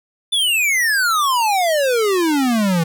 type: exponential sweep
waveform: square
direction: down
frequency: 3549 to 160 Hz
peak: -15 dBFS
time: 0.32-2.84 s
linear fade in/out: 10 ms
effects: none